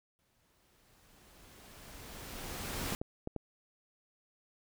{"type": "noise with exponential growth", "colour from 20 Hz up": "pink", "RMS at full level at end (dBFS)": -36, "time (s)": [0.19, 2.95], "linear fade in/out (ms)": 0, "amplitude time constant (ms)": 600}
{"type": "clicks", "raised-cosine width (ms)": 2, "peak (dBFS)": -24, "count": 4, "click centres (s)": [2.924, 3.015, 3.274, 3.363]}
{"effects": []}